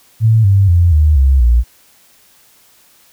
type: tone with pitch steps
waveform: sine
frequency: 111.6 / 98.28 / 86.55 / 76.23 / 67.13 / 59.12 Hz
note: A2 / G2 / F2 / D#2 / C2 / A#1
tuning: +25 / +5 / -15 / -35 / +45 / +25 cents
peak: -6 dBFS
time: 0.2-1.64 s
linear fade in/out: 50 ms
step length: 240 ms
effects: white hiss -49 dBFS RMS until 3.12 s